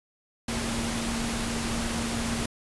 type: tone in noise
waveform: sine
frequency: 231.4 Hz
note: A#3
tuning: 13 cents flat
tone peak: -31 dBFS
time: 0.48-2.46 s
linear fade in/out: 5 ms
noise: pink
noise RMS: -31 dBFS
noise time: 0.48-2.46 s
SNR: -3 dB
effects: resampled to 24000 Hz